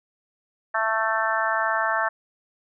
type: harmonic tone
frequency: 221.6 Hz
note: A3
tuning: 13 cents sharp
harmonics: 3 / 4 / 5 / 6 / 7 / 8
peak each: -28 / -28 / -28 / -28 / -28 / -28 dBFS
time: 0.74-2.09 s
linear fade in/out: 10 ms
effects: none